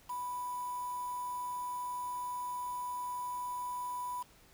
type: tone with quantisation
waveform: sine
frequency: 987.8 Hz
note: B5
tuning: in tune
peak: -36 dBFS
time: 0.09-4.23 s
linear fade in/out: 10 ms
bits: 8
effects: pink hiss -62 dBFS RMS until 4.53 s